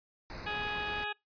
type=band-stop noise; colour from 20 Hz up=pink; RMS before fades=-43 dBFS; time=0.3-1.04 s; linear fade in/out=0 ms; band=2600 to 3900 Hz; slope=96 dB/octave
type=harmonic tone; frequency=417.1 Hz; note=G#4; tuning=7 cents sharp; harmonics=1 / 2 / 3 / 4 / 6 / 7 / 8 / 9; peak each=-45 / -39 / -45 / -38 / -40 / -45 / -48 / -48 dBFS; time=0.46-1.13 s; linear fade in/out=10 ms
effects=noise-tail reverb RT60 0.2 s tail -25 dB re dry + resampled to 11025 Hz